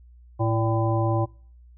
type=harmonic tone with a mistuned harmonic; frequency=111.9 Hz; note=A2; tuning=30 cents sharp; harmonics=1 / 3 / 5 / 7 / 9; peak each=-22 / -27 / -29 / -30 / -32 dBFS; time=0.39-1.26 s; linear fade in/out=20 ms; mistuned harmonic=5; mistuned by=+53 cents; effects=noise-tail reverb RT60 0.5 s tail -26 dB re dry + added 60 Hz sine -47 dBFS peak until 1.77 s